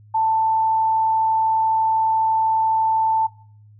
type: tone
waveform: sine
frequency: 886 Hz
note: A5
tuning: 12 cents sharp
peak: -16 dBFS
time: 0.14-3.27 s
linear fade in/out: 10 ms
effects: noise-tail reverb RT60 0.5 s tail -18 dB re dry + added 105 Hz sine -45 dBFS peak until 3.79 s